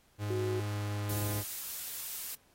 45% pulse tone with pitch glide, 103.8 to 103.08 Hz, G#2 to G#2, 0 to -12 cents, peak -33 dBFS, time 0.18-1.44 s, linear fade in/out 50 ms, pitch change -12 cents, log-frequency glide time 0.53-0.93 s
sine tone, 370 Hz, F#4, in tune, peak -32 dBFS, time 0.3-0.6 s, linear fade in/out 5 ms
blue noise, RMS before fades -39 dBFS, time 1.09-2.35 s, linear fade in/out 5 ms
effects pink hiss -67 dBFS RMS until 2.54 s + AAC 48 kbps

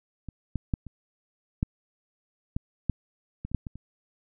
clicks, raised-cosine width 5 ms, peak -25 / -16 / -13 / -28 / -12 / -16 / -12 / -22 / -28 / -11 / -23 / -29 dBFS, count 12, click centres 0.287 / 0.557 / 0.738 / 0.867 / 1.629 / 2.565 / 2.897 / 3.45 / 3.516 / 3.547 / 3.668 / 3.756 s, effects none

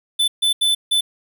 square tone bursts at uneven times, 3512 Hz, A7, 4 cents flat, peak -15 dBFS, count 4, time 0.19-0.28 / 0.42-0.53 / 0.61-0.75 / 0.91-1.01 s, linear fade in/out 10 ms, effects none

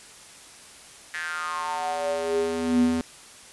square tone with high-pass filter sweep, 82.41 Hz, E2, in tune, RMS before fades -26 dBFS, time 1.14-3.01 s, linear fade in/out 0 ms, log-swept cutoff 1800 to 190 Hz, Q 6.5, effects white hiss -47 dBFS RMS until 3.52 s + resampled to 24000 Hz

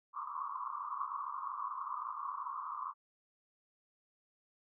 white band-pass noise, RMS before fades -41 dBFS, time 0.13-2.94 s, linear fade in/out 50 ms, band 1000 to 1200 Hz, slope 96 dB/octave, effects none

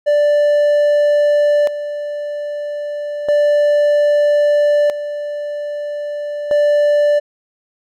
triangle tone with tremolo, 587.3 Hz, D5, in tune, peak -8 dBFS, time 0.06-7.2 s, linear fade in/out 20 ms, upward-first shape square, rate 0.31 Hz, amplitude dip 70%, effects none

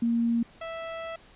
sine / sawtooth tone pair in turn, 233.1 / 658 Hz, A#3 / E5, 0 / -3 cents, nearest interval octave + tritone, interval 1797 cents, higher second, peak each -22 / -30 dBFS, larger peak first, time 0.02-0.43 / 0.61-1.16 s, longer second, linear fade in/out 5 ms, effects pink hiss -55 dBFS RMS until 1.35 s + resampled to 8000 Hz

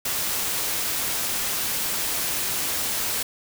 white noise, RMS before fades -26 dBFS, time 0.05-3.23 s, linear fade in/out 5 ms, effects none

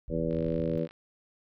pink low-pass noise, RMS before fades -41 dBFS, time 0.08-0.78 s, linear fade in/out 0 ms, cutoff 120 Hz, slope 48 dB/octave
harmonic tone, 81.9 Hz, E2, 11 cents flat, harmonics 2 / 3 / 4 / 5 / 6 / 7, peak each -32 / -35 / -35 / -38 / -33 / -35 dBFS, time 0.09-0.88 s, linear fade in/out 50 ms
click train, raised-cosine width 0.3 ms, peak -35 dBFS, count 32, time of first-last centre 0.31-0.91 s, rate 51.7 Hz
effects none

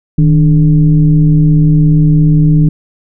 sine tone with frequency modulation, 155.56 Hz, D#3, in tune, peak -4 dBFS, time 0.18-2.69 s, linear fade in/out 5 ms, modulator 137 Hz, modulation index 0.64, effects none

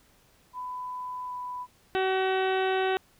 sine tone with pitch glide, 1000 to 993.1 Hz, B5 to B5, +21 to +9 cents, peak -33 dBFS, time 0.53-1.67 s, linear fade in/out 50 ms, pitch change -12 cents, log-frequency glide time 1.25-1.33 s
harmonic tone, 378.6 Hz, F#4, 40 cents sharp, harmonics 1 / 2 / 3 / 4 / 5 / 6 / 7 / 8 / 9 / 10, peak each -26 / -29 / -39 / -34 / -38 / -44 / -39 / -41 / -47 / -43 dBFS, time 1.95-2.97 s, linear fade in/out 0 ms
effects pink hiss -62 dBFS RMS until 3.19 s

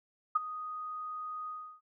sine tone with ADSR envelope, 1244.5 Hz, D#6, in tune, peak -21 dBFS, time 0.35-1.81 s, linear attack 10 ms, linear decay 19 ms, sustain -16 dB, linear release 330 ms, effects none

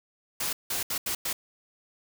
white noise bursts at uneven times, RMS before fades -30 dBFS, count 5, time 0.4-0.53 / 0.7-0.83 / 0.9-0.98 / 1.06-1.15 / 1.25-1.33 s, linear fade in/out 5 ms, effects none

